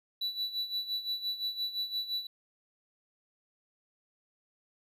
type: tone with tremolo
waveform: triangle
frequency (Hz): 3951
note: B7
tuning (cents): 0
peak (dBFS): -28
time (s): 0.21-2.27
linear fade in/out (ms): 5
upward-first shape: sine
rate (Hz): 5.8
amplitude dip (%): 75
effects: none